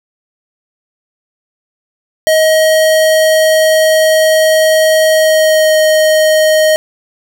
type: tone with pitch glide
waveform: square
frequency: 631 to 623.8 Hz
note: D#5 to D#5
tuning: +24 to +4 cents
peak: -7 dBFS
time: 2.27-6.76 s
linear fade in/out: 0 ms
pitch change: -20 cents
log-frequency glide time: 5.1-5.77 s
effects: none